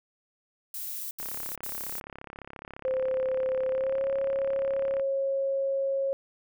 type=noise bursts; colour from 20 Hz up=violet; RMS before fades=-36 dBFS; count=3; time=0.74-2 s; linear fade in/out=2 ms; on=370 ms; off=75 ms
type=click train; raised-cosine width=0.5 ms; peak=-26 dBFS; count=132; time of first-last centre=1.2-4.997 s; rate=34.5 Hz
type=tone with pitch glide; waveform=sine; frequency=521 to 544.7 Hz; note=C5 to C#5; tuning=-7 to -30 cents; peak=-25 dBFS; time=2.85-6.13 s; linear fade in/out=0 ms; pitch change=+77 cents; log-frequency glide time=3.7-4.07 s
effects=none